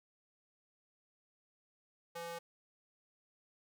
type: tone with high-pass filter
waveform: square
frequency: 169.2 Hz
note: E3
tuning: 45 cents sharp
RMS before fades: -44 dBFS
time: 2.15-2.39 s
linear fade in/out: 10 ms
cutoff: 570 Hz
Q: 1.5
effects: none